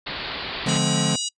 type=low-pass noise; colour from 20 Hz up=white; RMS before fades=-31 dBFS; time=0.06-0.78 s; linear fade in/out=10 ms; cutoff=4600 Hz; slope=96 dB/octave
type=chord; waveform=square; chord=D half-diminished seventh; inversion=none; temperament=equal with one note detuned; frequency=146.83 / 174.61 / 212.4 / 261.6 Hz; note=D3 / F3 / Ab3 / C4; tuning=0 / 0 / +39 / 0 cents; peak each=-25 / -26 / -27 / -30 dBFS; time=0.66-1.16 s; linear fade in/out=5 ms
type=harmonic tone; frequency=964 Hz; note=B5; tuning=42 cents flat; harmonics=3 / 4 / 5 / 6 / 7 / 8 / 9; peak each=-30 / -31 / -32 / -33 / -33 / -34 / -35 dBFS; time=0.68-1.29 s; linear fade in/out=10 ms
effects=noise-tail reverb RT60 0.1 s tail -26 dB re dry + resampled to 22050 Hz